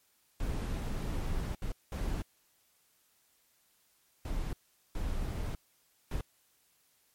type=noise bursts at uneven times; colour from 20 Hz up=brown; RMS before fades=-34 dBFS; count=6; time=0.4-1.55 / 1.62-1.72 / 1.92-2.22 / 4.25-4.53 / 4.95-5.55 / 6.11-6.21 s; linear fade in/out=2 ms; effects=white hiss -70 dBFS RMS until 7.14 s + MP3 64 kbps